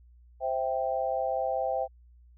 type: chord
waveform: sine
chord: C major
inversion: none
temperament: equal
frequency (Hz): 523.3 / 659.3 / 784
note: C5 / E5 / G5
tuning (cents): 0 / 0 / 0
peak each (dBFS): -31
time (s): 0.4-1.88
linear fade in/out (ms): 50
effects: added 60 Hz sine -53 dBFS peak until 2.37 s